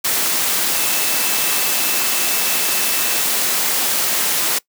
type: tone in noise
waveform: sine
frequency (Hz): 2637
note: E7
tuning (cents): 0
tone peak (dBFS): -29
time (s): 0.74-3.22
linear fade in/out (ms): 10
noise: white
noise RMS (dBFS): -18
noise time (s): 0.04-4.59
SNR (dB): -14
effects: noise-tail reverb RT60 0.1 s tail -22 dB re dry + high-pass 200 Hz 12 dB/octave